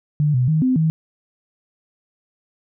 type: tone with pitch steps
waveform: sine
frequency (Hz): 149 / 125.6 / 157 / 256.9 / 159.6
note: D3 / B2 / D#3 / C4 / D#3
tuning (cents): +25 / +30 / +16 / -32 / +44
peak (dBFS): -14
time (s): 0.2-0.9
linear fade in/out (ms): 0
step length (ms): 140
effects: none